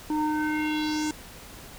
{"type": "tone with low-pass filter sweep", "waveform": "square", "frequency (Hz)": 305.4, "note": "D#4", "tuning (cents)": -32, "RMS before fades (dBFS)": -27, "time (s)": [0.1, 1.11], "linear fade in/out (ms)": 2, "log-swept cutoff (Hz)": [700, 7700], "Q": 3, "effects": ["pink hiss -45 dBFS RMS until 1.78 s"]}